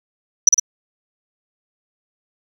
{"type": "tone with echo", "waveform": "sine", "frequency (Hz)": 5920, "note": "F#8", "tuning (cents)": 0, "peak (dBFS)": -3, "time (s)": [0.47, 0.49], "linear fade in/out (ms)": 5, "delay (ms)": 54, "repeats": 2, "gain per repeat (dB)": -4, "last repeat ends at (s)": 0.598, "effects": ["tanh soft clip ceiling 0 dBFS", "7-bit"]}